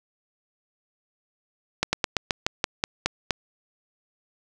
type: slowing click train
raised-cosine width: 0.2 ms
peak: -4 dBFS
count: 10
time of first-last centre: 1.83-3.308 s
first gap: 100 ms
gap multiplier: 1.12
effects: none